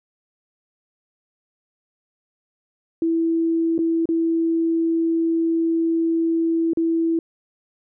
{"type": "tone with dropouts", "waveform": "sine", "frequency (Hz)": 329.6, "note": "E4", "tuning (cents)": 0, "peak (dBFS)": -17, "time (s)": [3.02, 7.19], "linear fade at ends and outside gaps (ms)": 2, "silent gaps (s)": [[3.78, 3.789], [4.056, 4.089], [6.734, 6.772]], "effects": []}